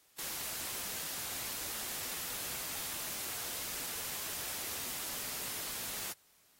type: noise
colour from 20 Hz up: white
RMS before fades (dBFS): -40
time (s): 0.18-6.13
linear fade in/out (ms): 10
effects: white hiss -67 dBFS RMS until 6.59 s + AAC 48 kbps